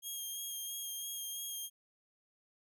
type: tone with vibrato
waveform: 5% pulse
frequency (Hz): 3239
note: G#7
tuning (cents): -44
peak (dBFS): -32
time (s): 0.02-1.7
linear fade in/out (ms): 50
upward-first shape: sine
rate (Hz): 3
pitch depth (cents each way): 18
effects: none